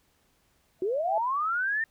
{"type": "tone with exponential growth", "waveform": "sine", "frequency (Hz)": 659.3, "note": "E5", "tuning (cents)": 0, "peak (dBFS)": -23, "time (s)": [0.79, 1.18], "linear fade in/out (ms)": 2, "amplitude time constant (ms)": 83}
{"type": "linear sweep", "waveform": "sine", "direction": "up", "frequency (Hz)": [350.9, 1830], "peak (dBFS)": -25, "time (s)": [0.82, 1.84], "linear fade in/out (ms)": 2}
{"effects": ["pink hiss -68 dBFS RMS until 1.9 s"]}